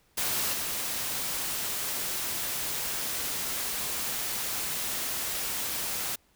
white noise with level steps, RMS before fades -29 / -32 dBFS, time 0.17-6.16 s, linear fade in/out 10 ms, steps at 0.53 s, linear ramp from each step 5 ms, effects pink hiss -66 dBFS RMS until 6.35 s

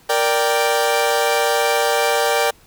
sawtooth chord, G minor, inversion first, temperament equal, 466.2 / 587.3 / 784 Hz, Bb4 / D5 / G5, 0 / 0 / 0 cents, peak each -16 dBFS, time 0.09-2.51 s, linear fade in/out 10 ms, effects pink hiss -51 dBFS RMS until 2.66 s

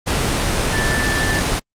sine tone in noise, 1760 Hz, A6, in tune, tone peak -20 dBFS, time 0.72-1.41 s, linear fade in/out 20 ms, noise pink, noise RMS -18 dBFS, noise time 0.06-1.6 s, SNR -5 dB, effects low-pass 9000 Hz 12 dB/octave + Opus 32 kbps

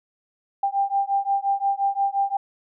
sine beating tone pair, 790 / 795.7 Hz, G5 / G5, +13 / +26 cents, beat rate 5.7 Hz, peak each -23 dBFS, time 0.63-2.37 s, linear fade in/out 5 ms, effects none

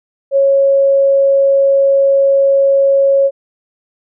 sine tone, 550 Hz, C#5, 14 cents flat, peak -7 dBFS, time 0.31-3.31 s, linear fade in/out 50 ms, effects none

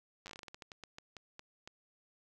slowing click train, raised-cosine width 0.2 ms, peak -30 dBFS, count 18, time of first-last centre 0.26-1.675 s, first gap 9 ms, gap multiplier 1.24, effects none

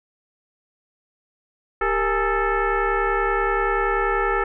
sine tone with frequency modulation, 466.2 Hz, A#4, in tune, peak -18 dBFS, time 1.81-4.44 s, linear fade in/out 5 ms, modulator 431 Hz, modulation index 3.3, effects none

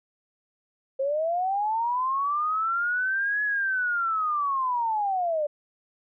sine linear two-way sweep, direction up then down, 526 to 1700 to 578 Hz, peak -23 dBFS, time 0.99-5.47 s, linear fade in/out 10 ms, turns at 3.43 s, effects none

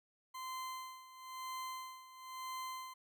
40% pulse tone with tremolo, 1035 Hz, C6, 19 cents flat, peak -40 dBFS, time 0.34-2.94 s, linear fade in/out 10 ms, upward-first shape sine, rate 1 Hz, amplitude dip 80%, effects none

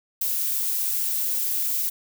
violet noise with ADSR envelope, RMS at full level -23 dBFS, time 0.21-1.9 s, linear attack 6 ms, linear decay 13 ms, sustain -2 dB, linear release 14 ms, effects none

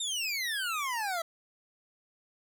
25% pulse exponential sweep, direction down, 3729 to 647 Hz, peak -27 dBFS, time 0-1.22 s, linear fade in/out 5 ms, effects none

